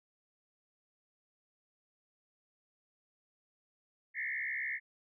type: tone with frequency modulation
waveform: sine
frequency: 1975.5 Hz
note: B6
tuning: in tune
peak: -34 dBFS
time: 4.14-4.8 s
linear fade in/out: 50 ms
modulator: 66.9 Hz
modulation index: 3.2
effects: none